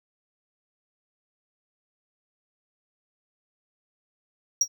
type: tone with exponential decay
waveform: triangle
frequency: 5680 Hz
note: F8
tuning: 28 cents sharp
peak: -13 dBFS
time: 4.61-4.68 s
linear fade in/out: 5 ms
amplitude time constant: 15 ms
effects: none

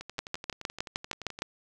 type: two click trains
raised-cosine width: 0.2 ms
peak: -13 / -23 dBFS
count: 9 / 17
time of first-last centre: 0.19-1.421 / 0.01-1.389 s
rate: 6.5 / 11.6 Hz
effects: none

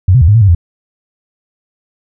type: tone with pitch steps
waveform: sine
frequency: 92.1 / 128.5 / 79.4 / 103.8 / 115.5 / 99.6 / 85.3 Hz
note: F#2 / C3 / D#2 / G#2 / A#2 / G2 / F2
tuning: -7 / -31 / +36 / 0 / -16 / +28 / -40 cents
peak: -3 dBFS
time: 0.08-0.549 s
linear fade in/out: 5 ms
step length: 67 ms
effects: none

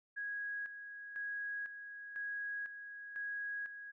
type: tone with tremolo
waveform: sine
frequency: 1654 Hz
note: G#6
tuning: 8 cents flat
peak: -38 dBFS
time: 0.16-3.92 s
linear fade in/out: 20 ms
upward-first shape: square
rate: 1 Hz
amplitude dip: 60%
effects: none

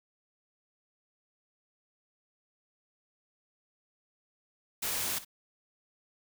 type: noise with echo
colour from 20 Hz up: white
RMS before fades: -33 dBFS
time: 4.82-5.19 s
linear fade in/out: 10 ms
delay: 59 ms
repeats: 1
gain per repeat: -15 dB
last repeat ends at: 5.249 s
effects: none

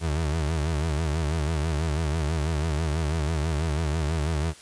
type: tone with vibrato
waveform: 30% pulse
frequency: 77.78 Hz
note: D#2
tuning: in tune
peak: -21 dBFS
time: 0-4.54 s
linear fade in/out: 50 ms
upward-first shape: sine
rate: 6.1 Hz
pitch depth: 120 cents each way
effects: white hiss -48 dBFS RMS until 4.61 s + resampled to 22050 Hz

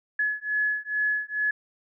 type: beating tone pair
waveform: sine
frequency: 1700 / 1702.3 Hz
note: G#6 / G#6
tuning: +40 / +42 cents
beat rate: 2.3 Hz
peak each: -27 dBFS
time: 0.19-1.51 s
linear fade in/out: 5 ms
effects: none

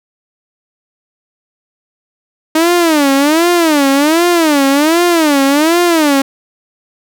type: tone with vibrato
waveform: sawtooth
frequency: 309.4 Hz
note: D#4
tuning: 10 cents flat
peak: -4 dBFS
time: 2.55-6.22 s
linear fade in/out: 5 ms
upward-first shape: sine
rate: 1.3 Hz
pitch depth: 220 cents each way
effects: none

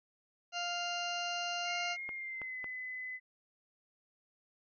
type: harmonic tone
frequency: 699 Hz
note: F5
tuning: 1 cent sharp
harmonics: 1 / 2 / 3 / 4 / 6 / 7 / 8 / 9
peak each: -39 / -42 / -50 / -39 / -45 / -50 / -50 / -50 dBFS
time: 0.52-1.97 s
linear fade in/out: 50 ms
type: tone with pitch glide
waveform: sine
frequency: 2137 to 2017 Hz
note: C7 to B6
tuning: +36 to +36 cents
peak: -39 dBFS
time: 1.64-3.2 s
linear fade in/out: 50 ms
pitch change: -100 cents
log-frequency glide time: 2.11-2.59 s
type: clicks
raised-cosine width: 0.5 ms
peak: -30 dBFS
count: 3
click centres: 2.091 / 2.417 / 2.643 s
effects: none

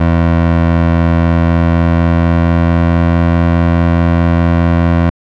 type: tone with pitch glide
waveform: 20% pulse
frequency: 83.7 to 84.77 Hz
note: E2 to E2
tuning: +27 to +49 cents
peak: -3 dBFS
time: 0-5.1 s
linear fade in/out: 5 ms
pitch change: +22 cents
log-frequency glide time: 1.07-3.33 s
effects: low-pass 2000 Hz 12 dB/octave

